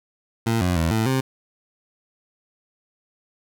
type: tone with pitch steps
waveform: 20% pulse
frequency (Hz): 114.2 / 89.7 / 81.8 / 111 / 131.9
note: A#2 / F2 / E2 / A2 / C3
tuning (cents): -35 / +47 / -13 / +16 / +14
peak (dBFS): -14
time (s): 0.46-1.21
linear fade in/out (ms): 10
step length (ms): 150
effects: none